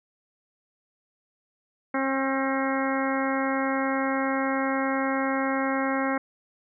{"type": "harmonic tone with a mistuned harmonic", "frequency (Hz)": 269, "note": "C4", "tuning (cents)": 48, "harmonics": [1, 2, 3, 4, 5, 6, 7, 8], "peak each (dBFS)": [-27, -30, -32, -33, -34, -35, -35, -36], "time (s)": [1.94, 6.18], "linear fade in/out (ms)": 5, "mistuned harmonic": 6, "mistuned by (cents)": -29, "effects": []}